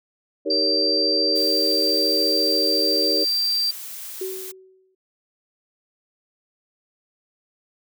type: chord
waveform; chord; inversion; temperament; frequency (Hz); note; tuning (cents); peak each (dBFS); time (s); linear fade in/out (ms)
sine; Eb dominant seventh; none; equal with one note detuned; 311.1 / 392 / 466.2 / 560.2; Eb4 / G4 / Bb4 / Db5; 0 / 0 / 0 / +18; -27; 0.45-3.25; 20
type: tone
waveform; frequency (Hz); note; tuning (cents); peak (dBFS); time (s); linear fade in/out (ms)
sine; 4699; D8; 0; -19; 0.5-3.71; 5
type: noise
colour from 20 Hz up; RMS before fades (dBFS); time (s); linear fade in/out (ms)
blue; -35; 1.35-4.52; 10
type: tone with exponential decay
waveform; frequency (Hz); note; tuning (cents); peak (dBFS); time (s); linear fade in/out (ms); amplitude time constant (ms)
sine; 376.9; F#4; +32; -24; 4.21-4.95; 5; 160
effects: none